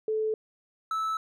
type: tone pair in turn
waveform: sine / triangle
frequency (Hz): 435.3 / 1309.3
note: A4 / E6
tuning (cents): -19 / -12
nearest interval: octave + perfect fifth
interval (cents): 1907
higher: second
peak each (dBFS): -25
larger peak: neither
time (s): 0.08-0.34 / 0.91-1.17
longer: neither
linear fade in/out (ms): 2
effects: none